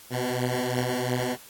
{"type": "beating tone pair", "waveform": "10% pulse", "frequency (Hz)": [123.47, 126.37], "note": ["B2", "B2"], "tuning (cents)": [0, 40], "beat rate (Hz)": 2.9, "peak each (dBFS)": -20, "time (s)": [0.1, 1.37], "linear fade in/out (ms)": 50, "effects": ["white hiss -49 dBFS RMS until 1.49 s", "AAC 64 kbps"]}